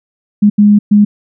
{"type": "tone bursts at uneven times", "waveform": "sine", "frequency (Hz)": 206.9, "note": "G#3", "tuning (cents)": -6, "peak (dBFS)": -3, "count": 3, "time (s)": [[0.42, 0.5], [0.58, 0.79], [0.91, 1.05]], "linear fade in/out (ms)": 10, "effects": []}